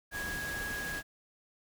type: tone in noise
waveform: sine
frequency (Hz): 1653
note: G#6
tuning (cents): -9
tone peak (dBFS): -36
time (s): 0.11-1.03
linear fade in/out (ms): 50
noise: pink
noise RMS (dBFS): -41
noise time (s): 0.11-1.03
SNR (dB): +2
effects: none